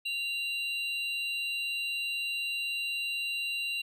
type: tone pair together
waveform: triangle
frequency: 2776 / 3963 Hz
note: F7 / B7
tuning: -11 / +5 cents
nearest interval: tritone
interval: 616 cents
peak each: -30 / -36 dBFS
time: 0.05-3.82 s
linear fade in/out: 10 ms
effects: none